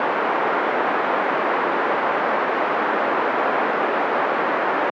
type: band-pass noise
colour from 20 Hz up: white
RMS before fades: -20 dBFS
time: 0-4.9 s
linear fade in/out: 2 ms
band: 310 to 1300 Hz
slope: 12 dB/octave
effects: high-pass 200 Hz 12 dB/octave + low-pass 2000 Hz 12 dB/octave